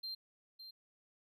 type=tone with echo; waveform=triangle; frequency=4165 Hz; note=C8; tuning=9 cents flat; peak=-38 dBFS; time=0.03-0.15 s; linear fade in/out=10 ms; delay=560 ms; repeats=1; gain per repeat=-10 dB; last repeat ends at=0.71 s; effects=tanh soft clip ceiling -35 dBFS